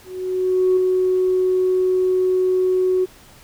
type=tone with ADSR envelope; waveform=sine; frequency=370 Hz; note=F#4; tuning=in tune; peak=-11 dBFS; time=0.04-3.06 s; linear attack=730 ms; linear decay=4 ms; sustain=-3 dB; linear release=24 ms; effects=tanh soft clip ceiling -9 dBFS + pink hiss -47 dBFS RMS until 3.43 s